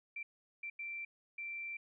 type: tone bursts at uneven times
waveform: sine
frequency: 2349 Hz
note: D7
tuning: in tune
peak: -40 dBFS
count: 4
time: 0.16-0.23 / 0.63-0.7 / 0.79-1.05 / 1.38-1.77 s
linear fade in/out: 5 ms
effects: none